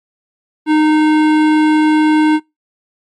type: tone with hard clipping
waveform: sine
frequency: 307.9 Hz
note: D#4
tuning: 18 cents flat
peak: -10 dBFS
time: 0.66-2.4 s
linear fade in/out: 50 ms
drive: 16 dB
effects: noise-tail reverb RT60 0.2 s tail -24 dB re dry + MP3 48 kbps